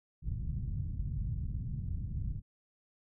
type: low-pass noise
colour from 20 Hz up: white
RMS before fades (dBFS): -36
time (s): 0.22-2.42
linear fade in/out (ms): 50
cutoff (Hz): 130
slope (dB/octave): 24
effects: none